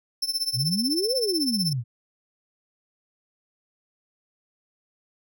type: tone with tremolo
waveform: 40% pulse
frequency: 5320 Hz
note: E8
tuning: 15 cents sharp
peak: -20 dBFS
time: 0.22-1.73 s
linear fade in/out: 5 ms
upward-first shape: triangle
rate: 16 Hz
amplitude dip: 95%
type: exponential two-way sweep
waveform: sine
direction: up then down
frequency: 110 to 542 to 110 Hz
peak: -24 dBFS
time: 0.53-1.84 s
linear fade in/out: 50 ms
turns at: 1.15 s
effects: none